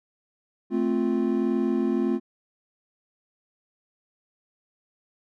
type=chord; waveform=triangle; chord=F major; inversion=first; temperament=equal; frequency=220 / 261.6 / 349.2 Hz; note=A3 / C4 / F4; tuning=0 / 0 / 0 cents; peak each=-24 dBFS; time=0.7-2.2 s; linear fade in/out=50 ms; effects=none